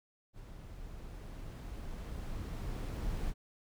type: noise with level ramp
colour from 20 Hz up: brown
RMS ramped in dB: -49 to -36 dBFS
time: 0.33-3.34 s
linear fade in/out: 50 ms
effects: none